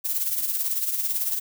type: noise with tremolo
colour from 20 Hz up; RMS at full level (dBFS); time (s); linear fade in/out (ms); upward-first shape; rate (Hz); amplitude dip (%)
violet; -23; 0.04-1.4; 20; triangle; 18; 65
effects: none